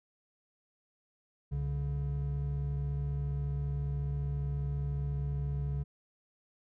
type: tone pair together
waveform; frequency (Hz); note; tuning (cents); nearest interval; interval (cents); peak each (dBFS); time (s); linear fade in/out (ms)
triangle; 67.2 / 141.78; C2 / C#3; +47 / +39; octave + minor second; 1292; -33 / -31; 1.51-5.84; 20
effects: none